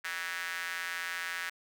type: tone with high-pass filter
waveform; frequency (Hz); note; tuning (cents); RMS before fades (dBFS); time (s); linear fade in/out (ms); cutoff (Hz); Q
square; 87.31; F2; 0; -37; 0.04-1.5; 10; 1700; 3.4
effects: none